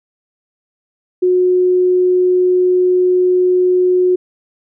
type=tone; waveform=sine; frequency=364 Hz; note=F#4; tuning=28 cents flat; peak=-9 dBFS; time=1.22-4.16 s; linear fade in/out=10 ms; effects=none